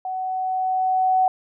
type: tone with level ramp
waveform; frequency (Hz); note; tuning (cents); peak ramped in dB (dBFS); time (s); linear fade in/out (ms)
sine; 749; F#5; +21; -25 to -14; 0.05-1.28; 2
effects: none